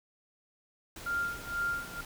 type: noise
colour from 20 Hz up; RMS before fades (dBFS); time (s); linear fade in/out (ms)
pink; -45; 0.96-2.05; 2
type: tone with tremolo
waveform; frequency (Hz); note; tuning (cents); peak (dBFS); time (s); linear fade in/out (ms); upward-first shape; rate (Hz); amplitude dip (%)
sine; 1396.9; F6; 0; -28; 1.06-2.01; 5; sine; 2.1; 90
effects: none